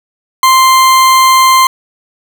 40% pulse tone, 1046.5 Hz, C6, in tune, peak -3 dBFS, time 0.43-1.67 s, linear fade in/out 2 ms, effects none

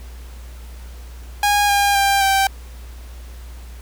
sawtooth tone with pitch steps, 820 / 806.4 / 793 / 779.8 Hz, G#5 / G5 / G5 / G5, -22 / +49 / +20 / -9 cents, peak -10 dBFS, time 1.43-2.47 s, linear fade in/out 2 ms, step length 260 ms, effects added 60 Hz sine -33 dBFS peak until 3.81 s + pink hiss -46 dBFS RMS until 3.81 s

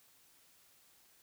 silence, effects white hiss -66 dBFS RMS until 1.22 s

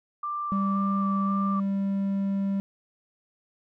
sine tone with vibrato, 1174.7 Hz, D6, in tune, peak -28 dBFS, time 0.23-1.6 s, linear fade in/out 5 ms, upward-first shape square, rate 1.9 Hz, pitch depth 12 cents each way
triangle tone, 196.7 Hz, G3, 6 cents sharp, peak -22 dBFS, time 0.52-2.6 s, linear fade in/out 0 ms
effects none

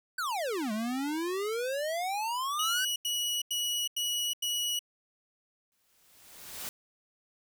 square exponential two-way sweep, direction down then up, 1568 to 208 to 1568 Hz, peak -31 dBFS, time 0.18-2.85 s, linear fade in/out 5 ms, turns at 0.72 s
sawtooth tone bursts, 2923 Hz, F#7, 22 cents flat, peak -26 dBFS, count 5, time 2.59-4.792 s, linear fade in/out 5 ms, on 370 ms, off 88 ms
white noise with exponential growth, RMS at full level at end -37 dBFS, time 5.72-6.69 s, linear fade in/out 0 ms, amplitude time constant 210 ms
effects none

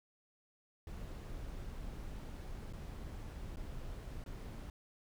brown noise with dropouts, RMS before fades -45 dBFS, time 0.87-4.7 s, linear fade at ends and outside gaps 2 ms, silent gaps 2.727-2.733 / 3.56-3.569 / 4.24-4.261 s, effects none

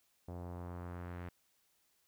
sawtooth tone with low-pass filter sweep, 88 Hz, F2, 14 cents sharp, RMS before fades -45 dBFS, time 0.28-1.29 s, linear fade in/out 5 ms, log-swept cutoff 720 to 2000 Hz, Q 1.5, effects white hiss -75 dBFS RMS until 2.07 s

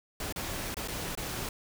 pink noise with dropouts, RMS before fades -36 dBFS, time 0.2-1.49 s, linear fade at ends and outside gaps 2 ms, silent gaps 0.325-0.36 / 0.744-0.768 / 0.876-0.883 / 1.152-1.174 s, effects none

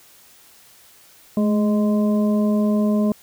harmonic tone with a mistuned harmonic, 207.7 Hz, G#3, in tune, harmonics 1 / 2 / 3 / 5, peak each -16 / -27 / -26 / -35 dBFS, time 1.37-3.12 s, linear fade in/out 2 ms, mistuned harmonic 1, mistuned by +38 cents, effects white hiss -50 dBFS RMS until 3.22 s

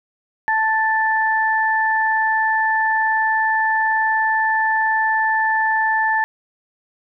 sine tone pair together, 879.9 / 1761 Hz, A5 / A6, 0 / +1 cents, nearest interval octave, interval 1201 cents, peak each -18 dBFS, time 0.48-6.24 s, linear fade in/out 0 ms, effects none

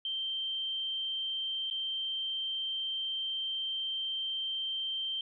sine tone with dropouts, 3136 Hz, G7, in tune, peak -32 dBFS, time 0.05-5.21 s, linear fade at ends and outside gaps 2 ms, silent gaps 1.701-1.71 s, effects none

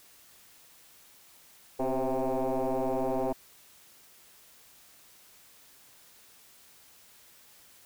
sine tone with frequency modulation, 137.7 Hz, C#3, 11 cents flat, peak -25 dBFS, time 1.79-3.33 s, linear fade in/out 10 ms, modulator 131 Hz, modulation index 5.5, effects tanh soft clip ceiling -23 dBFS + white hiss -57 dBFS RMS until 7.85 s

